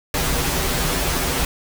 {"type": "noise with comb filter", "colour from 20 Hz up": "pink", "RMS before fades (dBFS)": -21, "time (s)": [0.14, 1.45], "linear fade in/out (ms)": 2, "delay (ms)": 9.4, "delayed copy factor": -0.85, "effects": []}